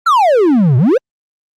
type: exponential two-way sweep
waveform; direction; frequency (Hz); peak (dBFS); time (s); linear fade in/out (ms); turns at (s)
triangle; down then up; 1421 to 116.54 to 569; -5; 0.06-0.98; 10; 0.77
effects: Opus 48 kbps